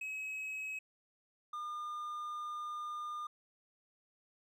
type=tone pair in turn; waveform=triangle; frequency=2557 / 1209.6 Hz; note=D#7 / D#6; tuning=+47 / -49 cents; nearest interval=octave + minor second; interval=1296 cents; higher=first; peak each=-37 / -37 dBFS; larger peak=neither; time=0.01-0.79 / 1.53-3.27 s; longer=second; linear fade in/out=5 ms; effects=none